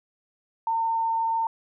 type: tone with frequency modulation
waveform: sine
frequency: 907 Hz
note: A#5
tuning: 48 cents flat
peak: -22 dBFS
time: 0.67-1.47 s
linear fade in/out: 2 ms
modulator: 21.4 Hz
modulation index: 0.25
effects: none